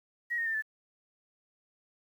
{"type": "tone with pitch steps", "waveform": "sine", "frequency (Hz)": [1901, 1847.9, 1796.4, 1746.2], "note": ["A#6", "A#6", "A6", "A6"], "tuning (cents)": [33, -16, 35, -14], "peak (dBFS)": -29, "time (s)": [0.3, 0.624], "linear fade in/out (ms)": 20, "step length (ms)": 81, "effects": ["10-bit"]}